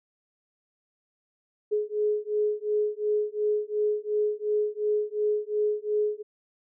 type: beating tone pair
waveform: sine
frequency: 420 / 422.8 Hz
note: G#4 / G#4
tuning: +19 / +31 cents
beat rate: 2.8 Hz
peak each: -27 dBFS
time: 1.71-6.23 s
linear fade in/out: 20 ms
effects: none